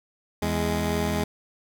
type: tone pair together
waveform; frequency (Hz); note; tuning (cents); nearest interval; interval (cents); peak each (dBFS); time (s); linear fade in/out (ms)
15% pulse; 82.43 / 207.7; E2 / G#3; 0 / 0; octave + major third; 1600; -20 / -20; 0.42-1.24; 5
effects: none